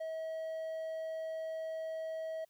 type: tone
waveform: triangle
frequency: 642 Hz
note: E5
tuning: 46 cents flat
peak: -35 dBFS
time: 0-2.45 s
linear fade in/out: 10 ms
effects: white hiss -75 dBFS RMS until 2.49 s